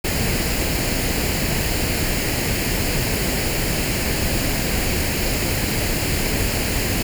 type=noise with comb filter; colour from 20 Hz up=pink; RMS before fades=-21 dBFS; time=0.04-7.03 s; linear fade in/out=10 ms; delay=0.42 ms; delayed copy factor=+0.55; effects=none